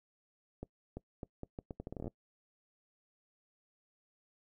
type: accelerating click train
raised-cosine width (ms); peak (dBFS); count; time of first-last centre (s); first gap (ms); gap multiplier
2; -28; 16; 0.63-2.079; 340; 0.77
effects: noise-tail reverb RT60 0.1 s tail -22 dB re dry